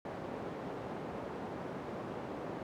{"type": "band-pass noise", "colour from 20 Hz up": "white", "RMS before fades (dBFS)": -42, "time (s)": [0.05, 2.63], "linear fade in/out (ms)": 2, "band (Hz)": [120, 630], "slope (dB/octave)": 12, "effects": []}